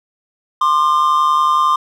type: tone pair together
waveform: triangle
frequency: 1049.1 / 1200 Hz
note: C6 / D6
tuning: +4 / +37 cents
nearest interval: major second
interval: 233 cents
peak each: -12 dBFS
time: 0.61-1.76 s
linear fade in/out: 5 ms
effects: none